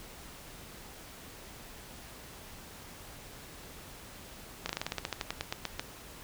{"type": "slowing click train", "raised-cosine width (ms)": 0.2, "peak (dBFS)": -15, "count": 16, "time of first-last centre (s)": [4.66, 5.795], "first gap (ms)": 33, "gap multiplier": 1.11, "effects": ["pink hiss -49 dBFS RMS until 6.23 s"]}